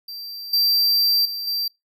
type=tone with level steps; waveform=square; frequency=4699 Hz; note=D8; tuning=in tune; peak=-32 / -16 / -27 / -22 dBFS; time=0.08-1.68 s; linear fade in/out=5 ms; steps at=0.53 / 1.25 / 1.47 s; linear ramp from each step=5 ms; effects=noise-tail reverb RT60 0.2 s tail -26 dB re dry